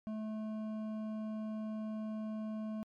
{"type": "tone with hard clipping", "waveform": "sine", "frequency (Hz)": 216.7, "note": "A3", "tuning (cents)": -26, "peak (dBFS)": -39, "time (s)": [0.07, 2.83], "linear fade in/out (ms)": 0, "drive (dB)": 9, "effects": ["MP3 96 kbps"]}